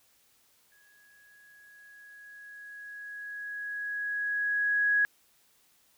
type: tone with exponential growth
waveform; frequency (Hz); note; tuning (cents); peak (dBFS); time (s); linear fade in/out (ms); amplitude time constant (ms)
sine; 1665; G#6; +4; -21; 0.72-5.05; 0; 940
effects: white hiss -66 dBFS RMS until 5.97 s